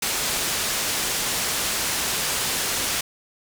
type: low-pass noise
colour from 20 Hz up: white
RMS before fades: -25 dBFS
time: 0.02-3.01 s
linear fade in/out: 5 ms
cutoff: 9500 Hz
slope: 12 dB/octave
effects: none